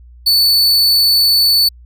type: tone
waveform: 45% pulse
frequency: 4476 Hz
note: C#8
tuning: 16 cents sharp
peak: -8 dBFS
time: 0.26-1.69 s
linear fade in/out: 10 ms
effects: added 60 Hz sine -37 dBFS peak until 1.85 s